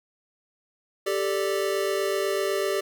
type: chord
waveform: square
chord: G suspended second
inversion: none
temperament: equal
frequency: 392 / 440 / 587.3 Hz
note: G4 / A4 / D5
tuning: 0 / 0 / 0 cents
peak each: -27 / -31 / -30 dBFS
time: 1.06-2.81 s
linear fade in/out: 10 ms
effects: 9-bit